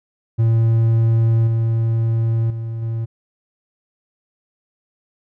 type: tone with level steps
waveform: triangle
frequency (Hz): 113.8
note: A#2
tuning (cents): -41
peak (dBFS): -10 / -13 / -21 / -18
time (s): 0.38-3.06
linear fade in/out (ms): 20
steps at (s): 1.47 / 2.5 / 2.82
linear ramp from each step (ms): 5
effects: none